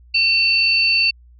sine tone pair together, 2700 / 4538 Hz, E7 / C#8, +41 / +40 cents, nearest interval major sixth, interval 899 cents, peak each -15 / -17 dBFS, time 0.14-1.11 s, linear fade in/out 10 ms, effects added 60 Hz sine -44 dBFS peak until 1.39 s

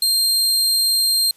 sawtooth tone, 4186 Hz, C8, in tune, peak -12 dBFS, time 0.02-1.31 s, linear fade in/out 2 ms, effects white hiss -55 dBFS RMS until 1.36 s + resampled to 32000 Hz

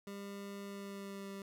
25% pulse tone with pitch glide, 200 to 196.91 Hz, G3 to G3, +35 to +8 cents, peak -40 dBFS, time 0.07-1.42 s, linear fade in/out 2 ms, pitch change -27 cents, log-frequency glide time 0.65-1.3 s, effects none

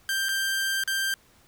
sawtooth tone with dropouts, 1577 Hz, G6, 10 cents sharp, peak -21 dBFS, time 0.09-1.14 s, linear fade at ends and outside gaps 1 ms, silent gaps 0.286-0.29 / 0.837-0.876 s, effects pink hiss -59 dBFS RMS until 1.47 s

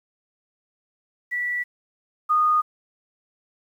sine tone pair in turn, 1955 / 1231.6 Hz, B6 / D#6, -18 / -18 cents, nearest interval minor sixth, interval 800 cents, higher first, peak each -23 / -16 dBFS, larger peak second, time 1.31-1.64 / 2.29-2.62 s, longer neither, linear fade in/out 20 ms, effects 9-bit

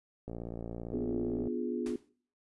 click train, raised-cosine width 2 ms, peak -27 dBFS, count 70, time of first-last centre 0.28-1.474 s, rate 57.8 Hz
sine chord, B diminished seventh, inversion none, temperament equal with one note detuned, 246.9 / 293.7 / 349.2 / 417.7 Hz, B3 / D4 / F4 / Ab4, 0 / 0 / 0 / +10 cents, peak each -35 / -41 / -36 / -38 dBFS, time 0.93-1.96 s, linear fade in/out 2 ms
pink noise with exponential decay, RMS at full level -45 dBFS, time 1.86-2.09 s, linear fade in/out 1 ms, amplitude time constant 50 ms
effects noise-tail reverb RT60 0.5 s tail -21 dB re dry + resampled to 24000 Hz

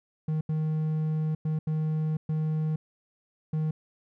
triangle tone bursts at uneven times, 156 Hz, D#3, 5 cents sharp, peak -23 dBFS, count 6, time 0.28-0.41 / 0.49-1.35 / 1.45-1.59 / 1.67-2.17 / 2.29-2.76 / 3.53-3.71 s, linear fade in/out 5 ms, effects none

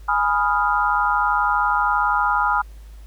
sine chord, F half-diminished seventh, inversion first, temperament equal, 830.6 / 987.8 / 1244.5 / 1396.9 Hz, Ab5 / Cb6 / Eb6 / F6, 0 / 0 / 0 / 0 cents, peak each -22 dBFS, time 0.08-2.62 s, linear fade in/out 10 ms, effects added 52 Hz sine -37 dBFS peak until 3.06 s + pink hiss -55 dBFS RMS until 3.06 s

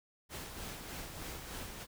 pink noise with tremolo, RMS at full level -43 dBFS, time 0.29-1.87 s, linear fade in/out 50 ms, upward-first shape sine, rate 3.3 Hz, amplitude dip 40%, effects none

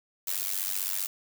blue noise with amplitude modulation, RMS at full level -27 dBFS, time 0.27-1.07 s, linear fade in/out 5 ms, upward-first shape sine, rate 95.4 Hz, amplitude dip 100%, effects none

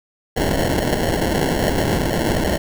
white noise with sample-and-hold, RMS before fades -19 dBFS, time 0.36-2.58 s, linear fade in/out 10 ms, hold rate 1225 Hz, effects none

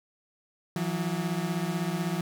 35% pulse beating tone pair, 164.81 / 180.81 Hz, E3 / F#3, 0 / -40 cents, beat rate 16 Hz, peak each -29 dBFS, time 0.76-2.21 s, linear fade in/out 2 ms, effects none

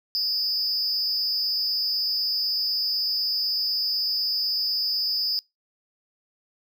triangle tone with amplitude modulation, 4978 Hz, D#8, in tune, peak -17 dBFS, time 0.15-5.39 s, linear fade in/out 0 ms, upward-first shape sine, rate 248 Hz, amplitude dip 100%, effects noise-tail reverb RT60 0.2 s tail -25 dB re dry

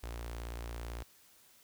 sawtooth tone with notch filter, 58 Hz, A#1, 8 cents flat, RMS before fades -42 dBFS, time 0.03-1.03 s, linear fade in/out 5 ms, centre 170 Hz, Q 0.66, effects white hiss -63 dBFS RMS until 1.63 s

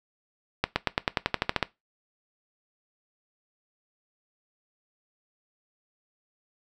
accelerating click train, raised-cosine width 0.3 ms, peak -6 dBFS, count 12, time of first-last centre 0.64-1.627 s, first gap 120 ms, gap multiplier 0.94, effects noise-tail reverb RT60 0.2 s tail -19 dB re dry

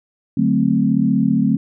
sine chord, D dominant seventh, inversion none, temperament equal, 146.83 / 185 / 220 / 261.6 Hz, D3 / F#3 / A3 / C4, 0 / 0 / 0 / 0 cents, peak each -22 / -19 / -17 / -18 dBFS, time 0.37-1.57 s, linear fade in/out 5 ms, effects none

